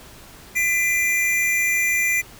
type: tone pair together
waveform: square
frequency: 2010 / 2384 Hz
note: B6 / D7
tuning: +30 / +25 cents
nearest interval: minor third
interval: 295 cents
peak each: -22 / -21 dBFS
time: 0.55-2.22 s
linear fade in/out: 20 ms
effects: pink hiss -44 dBFS RMS until 2.39 s